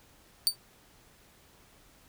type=tone with exponential decay; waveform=sawtooth; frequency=4588 Hz; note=D8; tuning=41 cents flat; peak=-15 dBFS; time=0.47-0.56 s; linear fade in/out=0 ms; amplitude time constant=18 ms; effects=pink hiss -60 dBFS RMS until 2.08 s